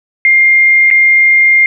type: tone with dropouts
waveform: sine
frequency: 2114 Hz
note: C7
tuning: 17 cents sharp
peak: -4 dBFS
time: 0.25-1.66 s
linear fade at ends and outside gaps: 1 ms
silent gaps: 0.903-0.911 s
effects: none